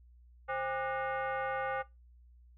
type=tone with frequency modulation; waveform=sine; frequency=138.59 Hz; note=C#3; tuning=in tune; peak=-32 dBFS; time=0.48-1.83 s; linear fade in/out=20 ms; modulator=666 Hz; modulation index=2.3; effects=noise-tail reverb RT60 0.2 s tail -19 dB re dry + added 60 Hz sine -56 dBFS peak until 2.57 s